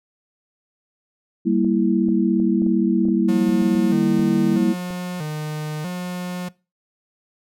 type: chord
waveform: sine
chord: E diminished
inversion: first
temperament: equal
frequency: 196 / 233.1 / 329.6 Hz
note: G3 / Bb3 / E4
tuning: 0 / 0 / 0 cents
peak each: -20 dBFS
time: 1.45-4.74 s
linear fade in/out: 20 ms
type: clicks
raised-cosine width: 2 ms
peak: -23 dBFS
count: 12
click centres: 1.647 / 2.086 / 2.4 / 2.62 / 2.665 / 3.053 / 3.085 / 3.491 / 3.619 / 3.752 / 4.194 / 4.906 s
type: tone with vibrato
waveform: 45% pulse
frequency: 165.6 Hz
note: E3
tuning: 8 cents sharp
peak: -25 dBFS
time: 3.28-6.49 s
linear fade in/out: 10 ms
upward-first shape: square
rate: 0.78 Hz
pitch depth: 140 cents each way
effects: noise-tail reverb RT60 0.3 s tail -22 dB re dry